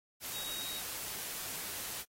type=tone in noise; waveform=sine; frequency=3789 Hz; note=A#7; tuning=27 cents sharp; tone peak=-42 dBFS; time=0.32-0.82 s; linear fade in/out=50 ms; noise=white; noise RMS=-41 dBFS; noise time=0.2-2.05 s; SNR=-4 dB; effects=AAC 48 kbps